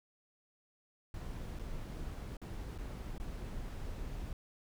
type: noise with dropouts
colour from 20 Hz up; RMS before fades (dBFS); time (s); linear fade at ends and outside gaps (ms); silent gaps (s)
brown; -42; 1.14-4.33; 2; 1.59-1.594 / 2.369-2.416 / 2.78-2.785 / 3.181-3.199
effects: none